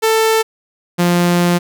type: tone pair in turn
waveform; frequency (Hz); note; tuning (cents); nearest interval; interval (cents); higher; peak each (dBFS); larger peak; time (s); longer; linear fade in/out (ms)
sawtooth; 443.6 / 175.03; A4 / F3; +14 / +4; octave + major third; 1610; first; -7; neither; 0.02-0.43 / 0.98-1.59; second; 20
effects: none